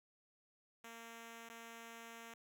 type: tone with dropouts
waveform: 5% pulse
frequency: 230 Hz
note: A#3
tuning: 23 cents flat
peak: -40 dBFS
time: 0.84-2.34 s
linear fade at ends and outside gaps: 2 ms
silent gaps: 1.489-1.498 s
effects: none